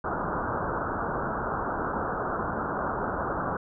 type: low-pass noise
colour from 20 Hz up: white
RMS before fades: -30 dBFS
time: 0.04-3.57 s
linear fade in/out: 5 ms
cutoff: 1500 Hz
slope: 96 dB/octave
effects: none